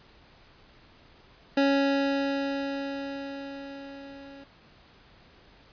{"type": "tone with level ramp", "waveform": "25% pulse", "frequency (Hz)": 277.2, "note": "C#4", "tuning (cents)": 0, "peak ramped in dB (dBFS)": [-16, -41], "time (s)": [1.57, 4.44], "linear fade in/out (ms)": 5, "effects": ["pink hiss -56 dBFS RMS until 5.72 s", "resampled to 11025 Hz"]}